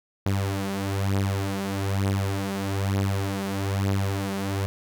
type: beating tone pair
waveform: sawtooth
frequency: 97.6 / 98.7 Hz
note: G2 / G2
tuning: -7 / +12 cents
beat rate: 1.1 Hz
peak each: -22 / -24 dBFS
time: 0.26-4.66 s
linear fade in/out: 0 ms
effects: none